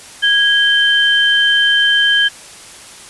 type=tone pair together; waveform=sine; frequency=1647 / 3113 Hz; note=G#6 / G7; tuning=-15 / -13 cents; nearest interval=major seventh; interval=1102 cents; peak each=-12 dBFS; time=0.22-2.29 s; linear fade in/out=20 ms; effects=white hiss -36 dBFS RMS until 3.09 s + resampled to 24000 Hz